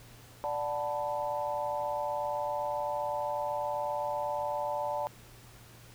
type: chord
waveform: sine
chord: B minor seventh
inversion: first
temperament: equal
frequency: 587.3 / 740 / 880 / 987.8 Hz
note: D5 / F#5 / A5 / B5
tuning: 0 / 0 / 0 / 0 cents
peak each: -34 / -39 / -34 / -40 dBFS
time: 0.44-5.07 s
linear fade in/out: 0 ms
effects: added 118 Hz sine -55 dBFS peak until 5.94 s + pink hiss -55 dBFS RMS until 5.94 s